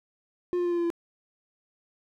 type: tone with pitch steps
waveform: triangle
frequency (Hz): 355.7 / 352.4 / 349.2 / 346 / 342.8 / 339.6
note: F4 / F4 / F4 / F4 / F4 / F4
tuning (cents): +32 / +16 / 0 / -16 / -32 / -48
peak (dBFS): -22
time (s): 0.53-0.902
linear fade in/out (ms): 0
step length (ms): 62
effects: none